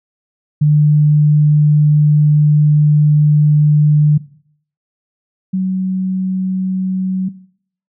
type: tone pair in turn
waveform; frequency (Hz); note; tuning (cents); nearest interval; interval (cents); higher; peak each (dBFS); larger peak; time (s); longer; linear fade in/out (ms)
sine; 149.6 / 187.24; D3 / F#3; +32 / +21; major third; 389; second; -7 / -13; first; 0.61-4.18 / 5.53-7.29; first; 10
effects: noise-tail reverb RT60 0.6 s tail -18 dB re dry